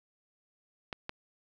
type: clicks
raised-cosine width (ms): 0.3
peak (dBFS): -20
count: 2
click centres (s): 0.928 / 1.094
effects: none